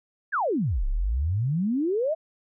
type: exponential two-way sweep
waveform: sine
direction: down then up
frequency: 1760 to 30.87 to 668 Hz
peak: -22 dBFS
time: 0.32-2.15 s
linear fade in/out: 20 ms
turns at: 0.86 s
effects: none